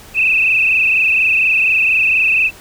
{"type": "tone with frequency modulation", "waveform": "sine", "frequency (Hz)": 2589, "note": "E7", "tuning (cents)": -32, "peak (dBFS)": -10, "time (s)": [0.14, 2.51], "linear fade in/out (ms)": 50, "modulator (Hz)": 24.2, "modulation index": 4.4, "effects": ["pink hiss -39 dBFS RMS until 2.6 s"]}